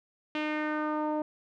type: tone with low-pass filter sweep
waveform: sawtooth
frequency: 304.6 Hz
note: D#4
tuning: 37 cents flat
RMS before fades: -31 dBFS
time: 0.35-1.22 s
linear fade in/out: 2 ms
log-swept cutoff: 2900 to 750 Hz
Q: 2.6
effects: none